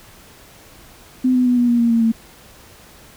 sine tone with pitch steps, 255.3 / 250.9 / 246.6 / 242.4 / 238.2 / 234.1 / 230.1 / 226.1 Hz, C4 / B3 / B3 / B3 / A#3 / A#3 / A#3 / A3, -42 / +28 / -2 / -32 / +38 / +8 / -22 / +47 cents, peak -12 dBFS, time 1.24-2.12 s, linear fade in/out 10 ms, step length 110 ms, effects pink hiss -45 dBFS RMS until 3.16 s

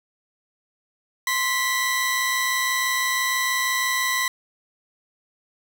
sawtooth tone pair together, 1046.5 / 1967 Hz, C6 / B6, 0 / -7 cents, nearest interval major seventh, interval 1093 cents, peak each -22 / -19 dBFS, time 1.27-4.28 s, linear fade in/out 2 ms, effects none

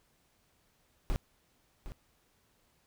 brown noise with echo, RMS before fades -30 dBFS, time 1.1-1.16 s, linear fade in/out 0 ms, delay 760 ms, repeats 1, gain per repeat -12 dB, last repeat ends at 1.92 s, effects pink hiss -71 dBFS RMS until 2.86 s

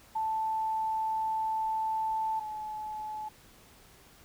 sine tone pair in turn, 880 / 858.4 Hz, A5 / A5, 0 / -43 cents, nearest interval unison, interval 43 cents, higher first, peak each -28 / -35 dBFS, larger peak first, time 0.15-2.4 / 2.4-3.29 s, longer first, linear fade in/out 10 ms, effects pink hiss -57 dBFS RMS until 4.24 s

